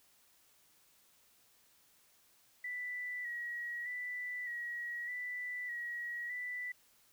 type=tone with vibrato; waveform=sine; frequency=1944 Hz; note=B6; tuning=28 cents flat; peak=-38 dBFS; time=2.64-6.72 s; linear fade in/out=5 ms; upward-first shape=square; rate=0.82 Hz; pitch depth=31 cents each way; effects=white hiss -68 dBFS RMS until 7.12 s